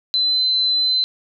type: tone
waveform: sine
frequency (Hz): 4049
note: B7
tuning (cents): +42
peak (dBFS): -15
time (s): 0.14-1.04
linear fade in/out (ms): 0
effects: none